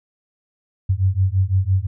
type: beating tone pair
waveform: sine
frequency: 92.2 / 98.1 Hz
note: F#2 / G2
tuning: -6 / +2 cents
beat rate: 5.9 Hz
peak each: -18 dBFS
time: 0.89-1.87 s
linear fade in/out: 10 ms
effects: none